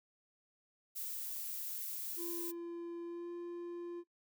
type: noise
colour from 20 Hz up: violet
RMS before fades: -42 dBFS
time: 0.95-2.52 s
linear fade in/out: 20 ms
type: tone with pitch glide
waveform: triangle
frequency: 341.4 to 346.4 Hz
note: F4 to F4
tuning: -39 to -14 cents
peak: -39 dBFS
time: 2.16-4.04 s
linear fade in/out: 50 ms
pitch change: +25 cents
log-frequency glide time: 3.04-3.31 s
effects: noise-tail reverb RT60 0.1 s tail -19 dB re dry